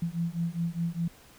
sine beating tone pair, 166.5 / 171.4 Hz, E3 / F3, +18 / -32 cents, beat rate 4.9 Hz, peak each -31 dBFS, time 0.02-1.08 s, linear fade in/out 5 ms, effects pink hiss -55 dBFS RMS until 1.38 s

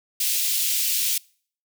white high-pass noise, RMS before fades -23 dBFS, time 0.2-1.18 s, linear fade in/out 5 ms, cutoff 2600 Hz, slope 24 dB/octave, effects noise-tail reverb RT60 0.5 s tail -25 dB re dry

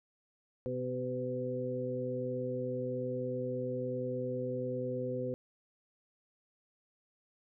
harmonic tone with a mistuned harmonic, 126.2 Hz, B2, 38 cents sharp, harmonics 1 / 2 / 3 / 4, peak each -40 / -40 / -41 / -36 dBFS, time 0.66-5.34 s, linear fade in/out 0 ms, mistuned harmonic 3, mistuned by +23 cents, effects none

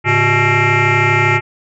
sine tone with frequency modulation, 1108.7 Hz, C#6, in tune, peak -8 dBFS, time 0.04-1.41 s, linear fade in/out 50 ms, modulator 250 Hz, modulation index 5.3, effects tanh soft clip ceiling -7 dBFS

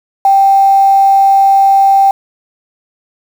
sine tone with quantisation, 784 Hz, G5, in tune, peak -4 dBFS, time 0.25-2.11 s, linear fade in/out 2 ms, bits 5, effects none

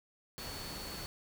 sine tone in noise, 4435 Hz, C#8, in tune, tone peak -47 dBFS, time 0.38-1.06 s, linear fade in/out 0 ms, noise pink, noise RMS -44 dBFS, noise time 0.38-1.06 s, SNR -6 dB, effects none

